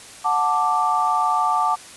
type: chord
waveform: sine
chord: D major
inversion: first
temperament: just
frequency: 734.2 / 881 / 1174.7 Hz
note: F#5 / A5 / D6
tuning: -14 / +2 / 0 cents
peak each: -23 / -21 / -20 dBFS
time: 0.24-1.76 s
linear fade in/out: 20 ms
effects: white hiss -41 dBFS RMS until 1.96 s + resampled to 24000 Hz